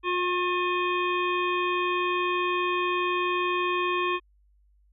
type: harmonic tone with a mistuned harmonic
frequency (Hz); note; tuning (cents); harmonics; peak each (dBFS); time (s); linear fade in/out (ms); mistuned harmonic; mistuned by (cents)
356.8; F4; +37; 1 / 3 / 5 / 7 / 9 / 10; -28 / -27 / -36 / -31 / -38 / -44; 0.03-4.2; 50; 3; +18
effects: added 50 Hz sine -59 dBFS peak until 4.92 s